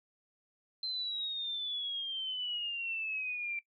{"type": "exponential sweep", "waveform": "sine", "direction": "down", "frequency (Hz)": [4118, 2349], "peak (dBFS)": -34, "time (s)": [0.83, 3.59], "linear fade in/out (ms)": 2, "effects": ["noise-tail reverb RT60 0.1 s tail -19 dB re dry"]}